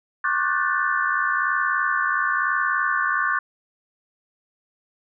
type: tone cluster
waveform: sine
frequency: 1091 / 1174 / 1469 / 1530 / 1759 Hz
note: C#6 / D6 / F#6 / G6 / A6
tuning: -28 / -1 / -13 / -42 / -1 cents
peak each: -26 dBFS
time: 0.24-3.39 s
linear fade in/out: 5 ms
effects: none